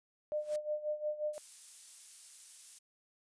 sine tone with tremolo, 603 Hz, D5, 46 cents sharp, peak -31 dBFS, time 0.32-1.38 s, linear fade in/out 0 ms, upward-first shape sine, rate 5.6 Hz, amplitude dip 80%
white noise with exponential growth, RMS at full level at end -47 dBFS, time 0.33-0.56 s, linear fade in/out 2 ms, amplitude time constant 48 ms
violet noise, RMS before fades -47 dBFS, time 1.33-2.79 s, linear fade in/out 10 ms
effects resampled to 22050 Hz

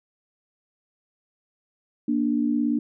sine tone pair together, 235.9 / 293.7 Hz, A#3 / D4, +21 / 0 cents, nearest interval major third, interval 379 cents, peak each -23 dBFS, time 2.08-2.79 s, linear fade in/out 5 ms, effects none

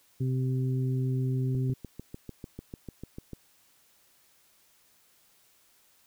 harmonic tone, 129.6 Hz, C3, 16 cents flat, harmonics 1 / 2 / 3, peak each -26 / -35 / -39 dBFS, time 0.2-1.74 s, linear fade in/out 10 ms
click train, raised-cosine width 3 ms, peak -26 dBFS, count 13, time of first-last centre 1.55-3.333 s, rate 6.73 Hz
effects white hiss -64 dBFS RMS until 6.06 s

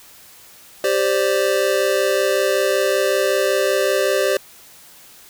square chord, G suspended fourth, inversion none, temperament just, 392 / 522.7 / 588 Hz, G4 / C5 / D5, 0 / -2 / +2 cents, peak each -21 dBFS, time 0.84-4.37 s, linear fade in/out 2 ms, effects white hiss -45 dBFS RMS until 5.29 s

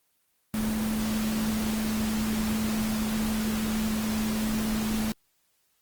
sine tone in noise, 217.6 Hz, A3, 19 cents flat, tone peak -26 dBFS, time 0.54-5.12 s, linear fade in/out 0 ms, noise pink, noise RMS -34 dBFS, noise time 0.54-5.12 s, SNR +5 dB, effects white hiss -71 dBFS RMS until 5.81 s + Opus 24 kbps

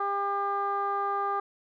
15% pulse tone with low-pass filter, 400 Hz, G4, 35 cents sharp, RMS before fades -29 dBFS, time 0-1.4 s, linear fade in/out 5 ms, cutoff 1100 Hz, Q 4.2, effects none

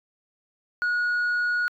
sine tone, 1452 Hz, F#6, 33 cents flat, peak -19 dBFS, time 0.82-1.68 s, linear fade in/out 0 ms, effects tanh soft clip ceiling -21 dBFS

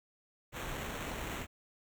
pink noise with sample-and-hold, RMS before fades -40 dBFS, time 0.52-1.47 s, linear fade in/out 50 ms, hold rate 4900 Hz, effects none

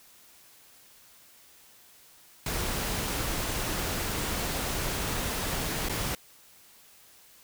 pink noise with dropouts, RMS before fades -31 dBFS, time 2.46-6.15 s, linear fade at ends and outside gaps 2 ms, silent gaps 5.887-5.895 s, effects white hiss -56 dBFS RMS until 7.43 s

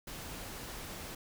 pink noise, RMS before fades -44 dBFS, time 0.07-1.15 s, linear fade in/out 5 ms, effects none

